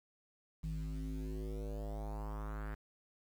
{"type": "tone with low-pass filter sweep", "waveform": "square", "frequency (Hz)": 52.6, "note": "G#1", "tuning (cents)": 23, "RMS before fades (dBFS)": -41, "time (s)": [0.63, 2.75], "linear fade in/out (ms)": 10, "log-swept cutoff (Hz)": [160, 1700], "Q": 3, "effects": ["10-bit"]}